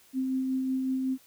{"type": "tone with tremolo", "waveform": "sine", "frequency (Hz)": 261.6, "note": "C4", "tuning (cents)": 0, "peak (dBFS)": -25, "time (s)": [0.13, 1.18], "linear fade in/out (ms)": 50, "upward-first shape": "sine", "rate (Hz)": 5.4, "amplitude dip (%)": 25, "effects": ["white hiss -59 dBFS RMS until 1.26 s", "high-pass 60 Hz 12 dB/octave"]}